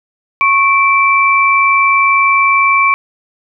sine tone pair together, 1100 / 2331 Hz, C#6 / D7, -14 / -14 cents, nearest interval octave + minor second, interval 1300 cents, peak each -10 dBFS, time 0.41-2.94 s, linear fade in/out 0 ms, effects none

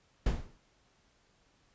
brown noise with exponential decay, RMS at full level -24 dBFS, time 0.26-0.58 s, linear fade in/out 5 ms, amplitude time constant 68 ms, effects pink hiss -69 dBFS RMS until 1.74 s + resampled to 16000 Hz

